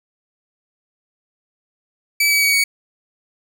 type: tone with pitch steps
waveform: sawtooth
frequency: 2300 / 2280 / 2260 / 2241 Hz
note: D7 / C#7 / C#7 / C#7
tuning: -37 / +48 / +33 / +18 cents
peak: -10 dBFS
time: 2.2-2.64 s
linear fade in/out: 5 ms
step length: 110 ms
effects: none